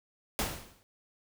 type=noise with exponential decay; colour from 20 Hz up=pink; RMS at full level=-28 dBFS; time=0.39-0.83 s; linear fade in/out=0 ms; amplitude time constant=94 ms; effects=none